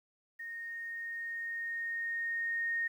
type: tone with level ramp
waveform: sine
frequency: 1851 Hz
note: A#6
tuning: 13 cents flat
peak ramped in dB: -40 to -30 dBFS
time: 0.39-2.88 s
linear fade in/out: 10 ms
effects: 11-bit